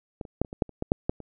clicks, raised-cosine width 2 ms, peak -20 / -29 / -8 / -28 / -24 / -8 / -30 / -15 / -6 / -11 / -27 dBFS, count 11, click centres 0.212 / 0.252 / 0.416 / 0.448 / 0.529 / 0.622 / 0.693 / 0.824 / 0.919 / 1.095 / 1.203 s, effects none

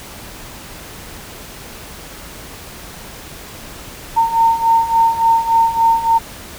sine beating tone pair, 910 / 913.5 Hz, A#5 / A#5, -42 / -35 cents, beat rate 3.5 Hz, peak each -16 / -12 dBFS, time 4.16-6.19 s, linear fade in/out 20 ms, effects pink hiss -34 dBFS RMS until 6.58 s

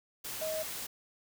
sine tone in noise, 630 Hz, D#5, 21 cents sharp, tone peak -33 dBFS, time 0.41-0.63 s, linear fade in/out 10 ms, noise white, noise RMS -40 dBFS, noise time 0.24-0.87 s, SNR +4 dB, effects none

